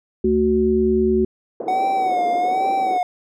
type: harmonic tone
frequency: 74.2 Hz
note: D2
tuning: 18 cents sharp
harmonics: 1 / 3 / 5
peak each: -27 / -19 / -16 dBFS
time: 0.24-1.25 s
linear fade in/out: 5 ms
type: band-pass noise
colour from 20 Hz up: pink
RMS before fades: -29 dBFS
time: 1.6-2.98 s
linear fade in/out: 2 ms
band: 320 to 640 Hz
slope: 24 dB/octave
type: tone with vibrato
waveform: triangle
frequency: 740 Hz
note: F#5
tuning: in tune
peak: -15 dBFS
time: 1.68-3.03 s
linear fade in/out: 2 ms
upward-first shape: sine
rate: 1.2 Hz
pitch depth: 84 cents each way
effects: none